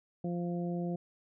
harmonic tone, 174.1 Hz, F3, 5 cents flat, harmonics 1 / 2 / 3 / 4, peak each -33 / -39 / -43 / -45 dBFS, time 0.24-0.96 s, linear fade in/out 5 ms, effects none

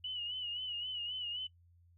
sine tone with vibrato, 2936 Hz, F#7, 14 cents flat, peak -37 dBFS, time 0.04-1.47 s, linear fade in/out 5 ms, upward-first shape sine, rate 3.8 Hz, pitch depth 65 cents each way, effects noise-tail reverb RT60 0.1 s tail -20 dB re dry + added 86 Hz sine -62 dBFS peak until 1.97 s

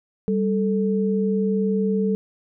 sine tone pair together, 196 / 439.5 Hz, G3 / A4, 0 / -2 cents, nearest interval octave + major second, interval 1398 cents, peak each -20 / -23 dBFS, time 0.28-2.15 s, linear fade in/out 0 ms, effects none

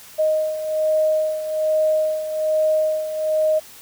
sine beating tone pair, 622 / 623.2 Hz, D#5 / D#5, -1 / +3 cents, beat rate 1.2 Hz, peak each -18 / -24 dBFS, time 0.18-3.6 s, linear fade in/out 20 ms, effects white hiss -43 dBFS RMS until 3.81 s

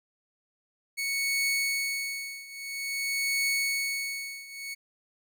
sawtooth tone with tremolo, 2217 Hz, C#7, in tune, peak -21 dBFS, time 0.97-4.75 s, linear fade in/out 20 ms, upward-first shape triangle, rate 0.5 Hz, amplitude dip 90%, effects none

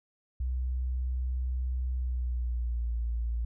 sine tone with pitch glide, 63.1 to 57.86 Hz, B1 to A#1, +38 to -12 cents, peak -28 dBFS, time 0.4-3.45 s, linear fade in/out 5 ms, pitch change -150 cents, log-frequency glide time 1.93-2.95 s, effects none

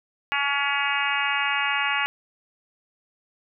harmonic tone, 282.2 Hz, C#4, 31 cents sharp, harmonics 3 / 4 / 5 / 6 / 7 / 8 / 9 / 10, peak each -30 / -30 / -30 / -30 / -30 / -30 / -30 / -30 dBFS, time 0.32-2.06 s, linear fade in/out 0 ms, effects none

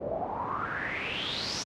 pink noise with low-pass filter sweep, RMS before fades -33 dBFS, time 0-1.64 s, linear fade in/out 20 ms, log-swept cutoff 530 to 5900 Hz, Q 7.3, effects high-pass 100 Hz 12 dB/octave

